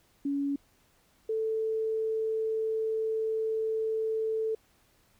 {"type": "tone pair in turn", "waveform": "sine", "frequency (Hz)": [281.2, 441.5], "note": ["C#4", "A4"], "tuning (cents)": [25, 6], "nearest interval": "minor sixth", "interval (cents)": 781, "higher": "second", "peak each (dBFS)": -27, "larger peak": "neither", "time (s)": [[0.25, 0.56], [1.29, 4.55]], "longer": "second", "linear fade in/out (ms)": 5, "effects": ["pink hiss -66 dBFS RMS until 5.19 s"]}